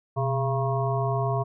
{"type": "harmonic tone with a mistuned harmonic", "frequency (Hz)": 136.3, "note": "C#3", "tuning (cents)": -29, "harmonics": [1, 3, 5, 7, 8], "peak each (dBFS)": [-25, -31, -29, -34, -33], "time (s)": [0.16, 1.44], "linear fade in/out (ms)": 20, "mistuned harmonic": 1, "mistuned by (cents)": -130, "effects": []}